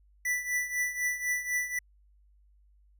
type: tone with tremolo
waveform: square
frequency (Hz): 1975.5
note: B6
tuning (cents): 0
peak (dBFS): -26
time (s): 0.25-1.79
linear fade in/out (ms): 5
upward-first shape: triangle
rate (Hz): 4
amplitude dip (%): 80
effects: added 50 Hz sine -59 dBFS peak until 2.99 s